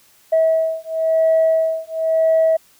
sine beating tone pair, 645 / 645.97 Hz, E5 / E5, -38 / -35 cents, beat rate 0.97 Hz, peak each -16 dBFS, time 0.32-2.57 s, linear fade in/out 10 ms, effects tanh soft clip ceiling -8 dBFS + white hiss -53 dBFS RMS until 2.79 s

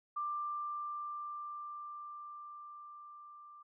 sine tone with level ramp, 1184 Hz, D6, 14 cents sharp, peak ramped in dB -34 to -52 dBFS, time 0.16-3.63 s, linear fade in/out 10 ms, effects none

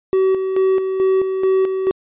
triangle tone with tremolo, 380 Hz, F#4, 46 cents sharp, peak -10 dBFS, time 0.13-1.91 s, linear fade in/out 0 ms, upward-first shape square, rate 2.3 Hz, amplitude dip 50%, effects resampled to 8000 Hz

